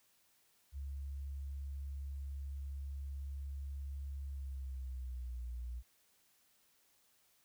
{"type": "tone with pitch glide", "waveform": "sine", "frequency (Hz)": [69.3, 60.33], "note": ["C#2", "B1"], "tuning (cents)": [0, -40], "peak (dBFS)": -40, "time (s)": [0.72, 5.83], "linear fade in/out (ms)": 50, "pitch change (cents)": -240, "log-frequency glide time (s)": [4.27, 5.43], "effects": ["white hiss -72 dBFS RMS until 7.44 s"]}